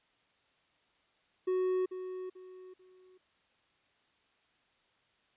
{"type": "tone with echo", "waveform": "triangle", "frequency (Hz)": 370, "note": "F#4", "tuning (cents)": 0, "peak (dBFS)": -26, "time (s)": [1.47, 1.86], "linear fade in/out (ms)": 10, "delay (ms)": 440, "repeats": 3, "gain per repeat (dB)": -10, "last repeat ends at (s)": 3.18, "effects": ["white hiss -71 dBFS RMS until 5.36 s", "resampled to 8000 Hz"]}